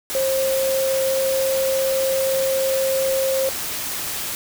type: tone in noise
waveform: sine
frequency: 533 Hz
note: C5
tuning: 32 cents sharp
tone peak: -18 dBFS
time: 0.15-3.49 s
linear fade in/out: 0 ms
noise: white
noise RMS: -27 dBFS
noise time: 0.1-4.35 s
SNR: +6 dB
effects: none